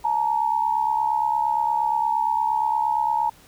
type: tone pair together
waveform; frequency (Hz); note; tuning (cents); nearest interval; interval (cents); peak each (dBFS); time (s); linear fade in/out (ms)
sine; 865.4 / 934; A5 / A#5; -29 / +3; minor second; 132; -22; 0.04-3.3; 10
effects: pink hiss -52 dBFS RMS until 3.47 s